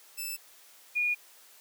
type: tone pair in turn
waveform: 5% pulse / sine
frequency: 2637 / 2440 Hz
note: E7 / D#7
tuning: 0 / -34 cents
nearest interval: minor second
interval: 134 cents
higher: first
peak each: -25 dBFS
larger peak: neither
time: 0.17-0.37 / 0.95-1.15 s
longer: neither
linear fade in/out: 20 ms
effects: white hiss -56 dBFS RMS until 1.6 s + high-pass 400 Hz 12 dB/octave